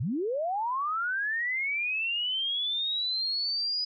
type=linear sweep; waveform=sine; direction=up; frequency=96.3 to 4978 Hz; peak=-27 dBFS; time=0-3.85 s; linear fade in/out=10 ms; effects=none